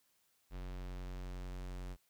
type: tone with low-pass filter sweep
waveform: square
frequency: 45.56 Hz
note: F#1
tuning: 26 cents flat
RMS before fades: -44 dBFS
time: 0.5-1.97 s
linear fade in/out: 50 ms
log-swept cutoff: 4600 to 10000 Hz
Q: 0.81
effects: white hiss -75 dBFS RMS until 2.09 s